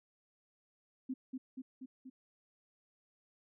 sine tone with echo, 259.6 Hz, C4, 13 cents flat, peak -35 dBFS, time 1.09-1.14 s, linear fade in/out 10 ms, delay 240 ms, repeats 4, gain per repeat -3 dB, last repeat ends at 2.1 s, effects none

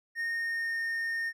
triangle tone with pitch glide, 1845 to 1832.3 Hz, A#6 to A#6, -18 to -30 cents, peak -28 dBFS, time 0.15-1.33 s, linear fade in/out 50 ms, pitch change -12 cents, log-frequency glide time 0.33-0.8 s, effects none

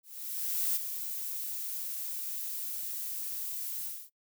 violet noise with ADSR envelope, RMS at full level -29 dBFS, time 0.03-4.1 s, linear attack 730 ms, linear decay 17 ms, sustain -8 dB, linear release 250 ms, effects noise-tail reverb RT60 0.1 s tail -20 dB re dry

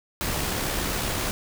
pink noise with amplitude modulation, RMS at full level -26 dBFS, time 0.21-1.31 s, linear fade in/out 0 ms, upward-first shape sine, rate 68.1 Hz, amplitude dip 30%, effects none

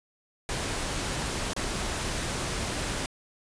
pink noise with dropouts, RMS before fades -31 dBFS, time 0.49-3.06 s, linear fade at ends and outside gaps 1 ms, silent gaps 1.534-1.564 s, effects resampled to 22050 Hz

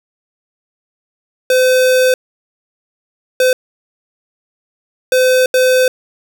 square tone bursts at uneven times, 511 Hz, C5, 41 cents flat, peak -9 dBFS, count 4, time 1.5-2.14 / 3.4-3.53 / 5.12-5.46 / 5.54-5.88 s, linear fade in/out 2 ms, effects none

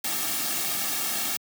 white noise with comb filter, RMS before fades -28 dBFS, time 0.04-1.37 s, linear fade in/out 5 ms, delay 2 ms, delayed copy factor -0.75, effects high-pass 150 Hz 12 dB/octave

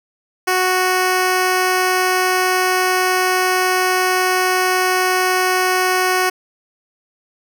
10% pulse tone, 369.1 Hz, F#4, 4 cents flat, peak -6 dBFS, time 0.47-6.3 s, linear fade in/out 10 ms, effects none

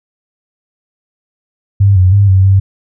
sine tone with pitch steps, 99.4 / 92 / 100.5 / 95 / 96.8 Hz, G2 / F#2 / G2 / F#2 / G2, +25 / -9 / +44 / +46 / -21 cents, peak -4 dBFS, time 1.8-2.6 s, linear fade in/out 10 ms, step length 160 ms, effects none

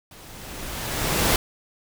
pink noise with level ramp, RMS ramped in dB -46 to -18 dBFS, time 0.11-1.36 s, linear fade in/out 2 ms, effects none

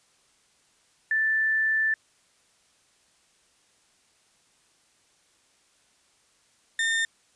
sine / 35% pulse tone pair in turn, 1764 / 1813.6 Hz, A6 / A#6, +4 / -48 cents, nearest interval unison, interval 48 cents, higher second, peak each -21 / -21 dBFS, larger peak neither, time 1.11-1.94 / 6.79-7.05 s, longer first, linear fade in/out 2 ms, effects white hiss -64 dBFS RMS until 7.35 s + resampled to 22050 Hz

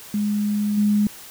sine tone with level steps, 207.7 Hz, G#3, in tune, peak -19 / -15 dBFS, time 0.14-1.07 s, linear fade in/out 2 ms, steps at 0.77 s, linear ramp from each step 10 ms, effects white hiss -41 dBFS RMS until 1.3 s

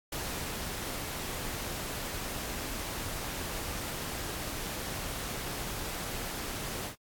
pink noise with ADSR envelope, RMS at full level -35 dBFS, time 0.12-6.96 s, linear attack 6 ms, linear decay 360 ms, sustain -2 dB, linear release 97 ms, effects AAC 64 kbps

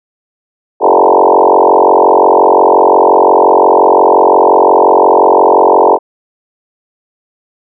sine tone with frequency modulation, 666 Hz, E5, 18 cents sharp, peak -3 dBFS, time 0.8-5.99 s, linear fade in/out 50 ms, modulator 45.7 Hz, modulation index 6.6, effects none

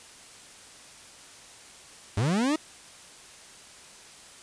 40% pulse linear sweep, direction up, 91.7 to 321.8 Hz, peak -22 dBFS, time 2.17-2.56 s, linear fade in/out 5 ms, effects white hiss -49 dBFS RMS until 4.42 s + resampled to 22050 Hz

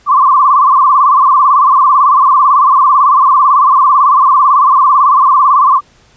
sine tone with vibrato, 1100 Hz, C#6, 14 cents flat, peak -4 dBFS, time 0.06-5.81 s, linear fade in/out 50 ms, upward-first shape sine, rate 18 Hz, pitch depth 130 cents each way, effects pink hiss -47 dBFS RMS until 6.16 s + resampled to 16000 Hz

